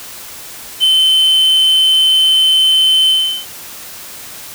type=tone with ADSR envelope; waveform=triangle; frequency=3068 Hz; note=G7; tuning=38 cents flat; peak=-4 dBFS; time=0.8-3.46 s; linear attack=39 ms; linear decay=4 ms; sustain=-2 dB; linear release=370 ms; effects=white hiss -31 dBFS RMS until 4.54 s